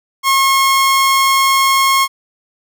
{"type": "tone", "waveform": "sawtooth", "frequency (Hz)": 1082, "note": "C#6", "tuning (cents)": -42, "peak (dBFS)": -6, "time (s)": [0.23, 2.08], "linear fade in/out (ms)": 50, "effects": []}